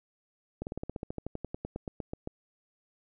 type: slowing click train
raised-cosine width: 2 ms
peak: -22 dBFS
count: 20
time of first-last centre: 0.62-2.274 s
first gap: 49 ms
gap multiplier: 1.06
effects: none